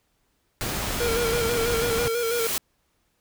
pink noise, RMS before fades -28 dBFS, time 0.61-2.08 s, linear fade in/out 0 ms
square tone with vibrato, 466.2 Hz, A#4, in tune, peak -24 dBFS, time 1-2.47 s, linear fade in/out 2 ms, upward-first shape square, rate 6.1 Hz, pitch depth 40 cents each way
white noise with exponential growth, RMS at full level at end -25 dBFS, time 1.24-2.58 s, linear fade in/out 1 ms, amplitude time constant 290 ms
effects pink hiss -70 dBFS RMS until 3.2 s

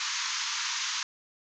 white band-pass noise, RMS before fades -32 dBFS, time 0-1.03 s, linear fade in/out 2 ms, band 910 to 6800 Hz, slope 96 dB/octave, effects none

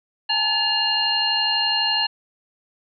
sine tone cluster, 827 / 899 / 1715 / 2818 / 4206 Hz, G#5 / A5 / A6 / F7 / C8, -8 / +37 / -45 / +15 / +8 cents, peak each -29 / -28 / -29 / -22 / -22 dBFS, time 0.29-2.07 s, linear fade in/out 10 ms, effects none

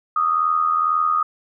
sine tone with amplitude modulation, 1241 Hz, D#6, 5 cents flat, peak -13 dBFS, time 0.16-1.23 s, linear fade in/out 5 ms, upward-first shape sine, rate 82.1 Hz, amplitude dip 65%, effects none

